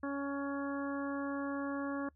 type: harmonic tone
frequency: 279.7 Hz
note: C#4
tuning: 16 cents sharp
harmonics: 1 / 2 / 3 / 4 / 5 / 6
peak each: -36 / -42 / -49 / -44 / -48 / -47 dBFS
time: 0.03-2.09 s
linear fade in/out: 5 ms
effects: noise-tail reverb RT60 0.1 s tail -24 dB re dry + added 74 Hz sine -64 dBFS peak until 2.15 s